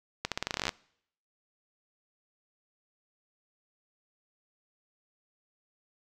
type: accelerating click train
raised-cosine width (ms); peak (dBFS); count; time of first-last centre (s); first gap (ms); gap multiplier
0.2; -12; 15; 0.25-0.692; 67; 0.87
effects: noise-tail reverb RT60 0.7 s tail -24 dB re dry